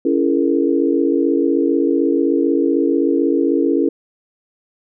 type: chord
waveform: sine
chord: A# half-diminished seventh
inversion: first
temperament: just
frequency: 279.7 / 335.6 / 419.5 / 466.2 Hz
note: C#4 / E4 / G#4 / A#4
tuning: +16 / +31 / +17 / 0 cents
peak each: -17 / -17 / -21 / -21 dBFS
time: 0.05-3.89 s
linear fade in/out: 5 ms
effects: none